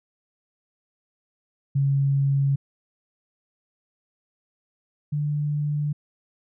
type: tone pair in turn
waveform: sine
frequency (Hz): 138.59 / 147.68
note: C#3 / D3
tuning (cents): 0 / +10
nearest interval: minor second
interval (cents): 110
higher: second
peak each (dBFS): -18 / -22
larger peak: first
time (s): 1.75-2.56 / 5.12-5.93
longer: neither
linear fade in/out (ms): 10
effects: none